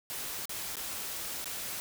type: noise with dropouts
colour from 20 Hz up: white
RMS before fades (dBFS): -38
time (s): 0.1-1.8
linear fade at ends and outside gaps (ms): 0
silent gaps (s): 0.455-0.494 / 0.756-0.768 / 1.443-1.457
effects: none